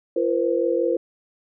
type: tone cluster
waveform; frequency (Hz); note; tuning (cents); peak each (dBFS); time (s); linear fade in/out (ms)
sine; 341.8 / 472.5 / 518; F4 / A#4 / C5; -37 / +23 / -17; -23; 0.16-0.97; 5
effects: none